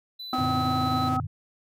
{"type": "tone", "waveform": "triangle", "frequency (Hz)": 3994, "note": "B7", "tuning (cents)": 19, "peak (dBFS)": -34, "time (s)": [0.19, 1.09], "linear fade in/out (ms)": 10}
{"type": "harmonic tone", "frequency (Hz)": 255.6, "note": "C4", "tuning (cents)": -40, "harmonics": [1, 3, 5], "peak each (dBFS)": [-28, -28, -28], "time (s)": [0.33, 1.2], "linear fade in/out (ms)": 2}
{"type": "tone with vibrato", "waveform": "sawtooth", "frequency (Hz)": 283.9, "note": "C#4", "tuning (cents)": 41, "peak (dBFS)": -31, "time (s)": [0.33, 1.17], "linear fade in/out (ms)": 5, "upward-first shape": "sine", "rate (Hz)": 19, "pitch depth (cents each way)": 280}
{"type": "chord", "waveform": "sine", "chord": "Gb augmented", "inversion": "none", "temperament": "equal", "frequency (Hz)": [92.5, 116.54, 146.83], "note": ["Gb2", "Bb2", "D3"], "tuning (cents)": [0, 0, 0], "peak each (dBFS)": -33, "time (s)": [0.38, 1.27], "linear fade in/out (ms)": 10}
{"effects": []}